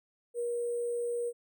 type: tone with sample-and-hold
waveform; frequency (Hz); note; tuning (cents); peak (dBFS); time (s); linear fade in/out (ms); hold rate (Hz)
sine; 477; A#4; +40; -30; 0.34-1.33; 50; 8820
effects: none